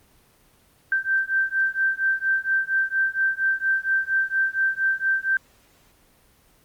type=beating tone pair; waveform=sine; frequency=1562 / 1566.3 Hz; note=G6 / G6; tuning=-7 / -2 cents; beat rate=4.3 Hz; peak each=-23 dBFS; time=0.92-5.37 s; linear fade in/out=2 ms; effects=pink hiss -58 dBFS RMS until 6.64 s + Opus 24 kbps